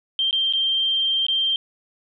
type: tone with dropouts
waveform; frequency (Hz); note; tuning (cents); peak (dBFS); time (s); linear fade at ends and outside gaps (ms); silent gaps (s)
sine; 3159; G7; +13; -18; 0.19-1.56; 1; 0.31-0.328 / 0.526-0.535 / 1.266-1.284
effects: none